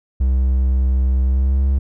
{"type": "tone with pitch glide", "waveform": "triangle", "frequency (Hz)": [64.7, 67.6], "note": ["C2", "C#2"], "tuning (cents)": [-19, -43], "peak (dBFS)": -11, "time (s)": [0.2, 1.79], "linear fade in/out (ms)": 10, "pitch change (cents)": 76, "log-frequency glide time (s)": [1.26, 1.61], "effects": []}